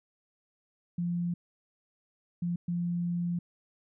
sine tone bursts at uneven times, 173.6 Hz, F3, 10 cents flat, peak -28 dBFS, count 3, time 0.98-1.34 / 2.42-2.56 / 2.68-3.39 s, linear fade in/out 5 ms, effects none

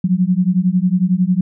sine beating tone pair, 177.1 / 188.1 Hz, F3 / F#3, +24 / +29 cents, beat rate 11 Hz, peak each -15 dBFS, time 0.04-1.41 s, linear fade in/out 5 ms, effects none

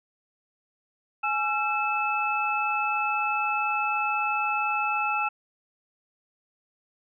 sine tone cluster, 837 / 1352 / 2614 Hz, G#5 / E6 / E7, +13 / +43 / -15 cents, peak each -28 dBFS, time 1.23-5.29 s, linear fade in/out 10 ms, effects none

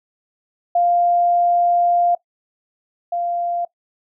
sine tone pair in turn, 698.5 / 694.8 Hz, F5 / F5, 0 / -9 cents, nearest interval unison, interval 9 cents, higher first, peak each -13 / -19 dBFS, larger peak first, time 0.75-2.15 / 3.12-3.65 s, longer first, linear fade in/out 5 ms, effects noise-tail reverb RT60 0.1 s tail -19 dB re dry

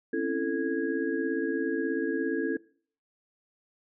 sine tone cluster, 259 / 275.8 / 333.9 / 443 / 1650 Hz, C4 / C#4 / E4 / A4 / G#6, -17 / -9 / +22 / +12 / -12 cents, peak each -39 / -32 / -30 / -31 / -37 dBFS, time 0.13-2.57 s, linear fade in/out 5 ms, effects noise-tail reverb RT60 0.5 s tail -22 dB re dry

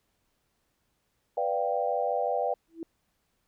sine chord, G dominant seventh, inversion first, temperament equal, 493.9 / 587.3 / 698.5 / 784 Hz, B4 / D5 / F5 / G5, 0 / 0 / 0 / 0 cents, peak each -31 dBFS, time 1.37-2.54 s, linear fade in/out 5 ms
sine tone with exponential growth, 329.6 Hz, E4, in tune, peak -30 dBFS, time 2.68-2.83 s, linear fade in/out 1 ms, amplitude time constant 31 ms
effects pink hiss -75 dBFS RMS until 3.47 s

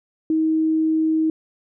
sine tone, 317.1 Hz, D#4, 33 cents sharp, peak -16 dBFS, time 0.3-1.3 s, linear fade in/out 2 ms, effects none

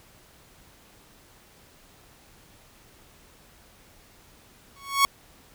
sawtooth tone with exponential growth, 1108.7 Hz, C#6, in tune, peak -10 dBFS, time 4.76-5.05 s, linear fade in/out 0 ms, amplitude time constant 63 ms, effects pink hiss -55 dBFS RMS until 5.54 s

